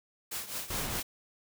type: noise with tremolo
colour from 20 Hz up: white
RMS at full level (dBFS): -35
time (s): 0.31-1.03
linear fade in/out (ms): 10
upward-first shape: triangle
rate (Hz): 4.8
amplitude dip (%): 80
type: noise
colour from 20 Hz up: pink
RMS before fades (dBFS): -36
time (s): 0.7-1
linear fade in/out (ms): 5
effects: none